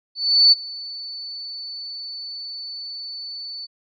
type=tone with ADSR envelope; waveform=sine; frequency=4489 Hz; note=C#8; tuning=21 cents sharp; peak=-8 dBFS; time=0.15-3.67 s; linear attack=370 ms; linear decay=22 ms; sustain=-22 dB; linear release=27 ms; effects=none